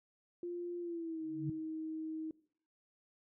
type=tone with pitch glide; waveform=sine; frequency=349.2 to 316.5 Hz; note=F4 to D#4; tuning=0 to +30 cents; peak=-38 dBFS; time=0.43-2.31 s; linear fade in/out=2 ms; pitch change=-170 cents; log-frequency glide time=0.8-1.24 s
type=tone with exponential growth; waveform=sine; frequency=145.8 Hz; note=D3; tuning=12 cents flat; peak=-32 dBFS; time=1.21-1.5 s; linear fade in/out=5 ms; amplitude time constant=63 ms
effects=noise-tail reverb RT60 0.6 s tail -21 dB re dry